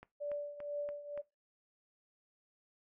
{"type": "click train", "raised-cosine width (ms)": 0.5, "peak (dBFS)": -36, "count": 5, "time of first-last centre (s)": [0.03, 1.176], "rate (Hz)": 3.49}
{"type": "tone with tremolo", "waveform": "sine", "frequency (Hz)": 582, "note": "D5", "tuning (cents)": -16, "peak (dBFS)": -34, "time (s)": [0.2, 1.22], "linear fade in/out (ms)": 20, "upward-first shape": "triangle", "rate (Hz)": 2.1, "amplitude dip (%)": 80}
{"effects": ["noise-tail reverb RT60 0.2 s tail -18 dB re dry"]}